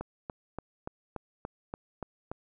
click train, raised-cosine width 1 ms, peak -22 dBFS, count 9, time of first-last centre 0.01-2.315 s, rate 3.47 Hz, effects none

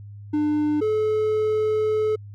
triangle tone pair in turn, 299.7 / 430.8 Hz, D4 / A4, +35 / -37 cents, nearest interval tritone, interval 628 cents, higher second, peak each -17 dBFS, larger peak neither, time 0.33-0.81 / 0.81-2.16 s, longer second, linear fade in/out 10 ms, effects added 102 Hz sine -37 dBFS peak until 2.34 s

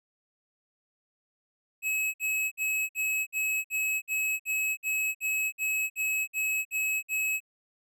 square tone bursts, 2569 Hz, E7, 45 cents flat, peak -27 dBFS, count 15, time 1.82-7.404 s, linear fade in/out 50 ms, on 320 ms, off 56 ms, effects none

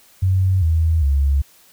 sine tone with pitch steps, 94 / 80.89 / 69.61 Hz, F#2 / E2 / C#2, +28 / -32 / +8 cents, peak -13 dBFS, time 0.22-1.42 s, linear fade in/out 10 ms, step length 400 ms, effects white hiss -51 dBFS RMS until 1.72 s

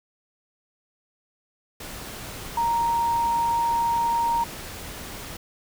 sine tone in noise, 932.3 Hz, A#5, in tune, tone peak -20 dBFS, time 2.57-4.44 s, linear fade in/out 5 ms, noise pink, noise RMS -37 dBFS, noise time 1.8-5.37 s, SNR +14 dB, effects none

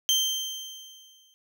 30% pulse tone with exponential decay, 3136 Hz, G7, in tune, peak -16 dBFS, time 0.09-1.34 s, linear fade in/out 0 ms, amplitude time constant 270 ms, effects none

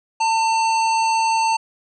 harmonic tone, 897 Hz, A5, 33 cents sharp, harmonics 1 / 3 / 5 / 7 / 9, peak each -16 / -26 / -30 / -33 / -35 dBFS, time 0.2-1.57 s, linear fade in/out 10 ms, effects none

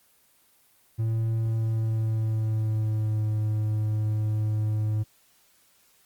triangle tone with pitch glide, 112.4 to 107.39 Hz, A2 to A2, +37 to -42 cents, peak -21 dBFS, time 0.98-5.04 s, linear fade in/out 20 ms, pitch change -79 cents, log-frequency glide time 1.46-3.3 s, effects white hiss -62 dBFS RMS until 6.05 s + Opus 24 kbps

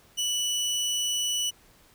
25% pulse tone, 2960 Hz, F#7, in tune, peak -22 dBFS, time 0.17-1.51 s, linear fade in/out 20 ms, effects pink hiss -58 dBFS RMS until 1.94 s

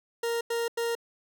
40% pulse tone bursts, 466.2 Hz, A#4, in tune, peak -26 dBFS, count 3, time 0.23-0.952 s, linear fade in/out 5 ms, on 180 ms, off 91 ms, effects none

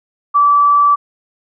sine tone, 1157 Hz, D6, 26 cents flat, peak -7 dBFS, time 0.34-0.96 s, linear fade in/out 20 ms, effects none

